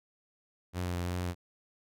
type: tone with vibrato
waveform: sawtooth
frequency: 88.7 Hz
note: F2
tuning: 27 cents sharp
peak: -28 dBFS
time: 0.73-1.35 s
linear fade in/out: 50 ms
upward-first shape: triangle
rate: 2.8 Hz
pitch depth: 26 cents each way
effects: none